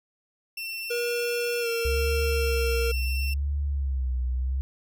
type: tone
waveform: 30% pulse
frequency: 2696 Hz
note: E7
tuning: 38 cents sharp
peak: -29 dBFS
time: 0.57-3.34 s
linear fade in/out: 5 ms
type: tone with pitch glide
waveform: square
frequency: 477.7 to 464.1 Hz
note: A#4 to A#4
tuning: +42 to -8 cents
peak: -27 dBFS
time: 0.9-2.92 s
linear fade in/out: 10 ms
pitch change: -50 cents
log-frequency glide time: 1.6-1.68 s
type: tone with vibrato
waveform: sine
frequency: 67 Hz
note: C2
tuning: 42 cents sharp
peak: -24 dBFS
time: 1.85-4.61 s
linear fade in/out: 0 ms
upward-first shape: sine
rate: 0.73 Hz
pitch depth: 120 cents each way
effects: none